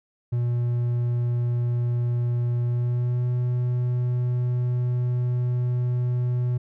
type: tone with pitch glide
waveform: triangle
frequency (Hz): 120.5 to 123.32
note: B2 to B2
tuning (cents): -42 to -2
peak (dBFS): -19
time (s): 0.32-6.58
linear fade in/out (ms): 10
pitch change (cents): +40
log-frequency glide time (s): 2.65-3.27
effects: none